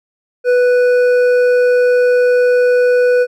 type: tone with hard clipping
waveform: sine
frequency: 493.9 Hz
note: B4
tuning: in tune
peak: -10 dBFS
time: 0.44-3.27 s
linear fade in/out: 50 ms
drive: 7 dB
effects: none